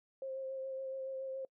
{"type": "tone with vibrato", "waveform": "sine", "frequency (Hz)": 531, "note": "C5", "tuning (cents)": 25, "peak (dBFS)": -38, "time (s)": [0.22, 1.45], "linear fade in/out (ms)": 2, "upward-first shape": "sine", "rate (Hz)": 7.1, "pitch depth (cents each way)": 17, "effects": ["noise-tail reverb RT60 0.1 s tail -24 dB re dry"]}